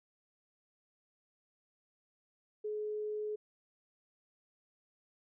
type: tone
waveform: sine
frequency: 424 Hz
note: G#4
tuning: 36 cents sharp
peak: -35 dBFS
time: 2.64-3.36 s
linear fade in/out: 10 ms
effects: none